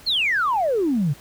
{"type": "exponential sweep", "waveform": "sine", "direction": "down", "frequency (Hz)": [4435, 130.81], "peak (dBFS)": -17, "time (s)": [0.06, 1.14], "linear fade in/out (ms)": 20, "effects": ["tanh soft clip ceiling -13 dBFS", "pink hiss -47 dBFS RMS until 1.2 s"]}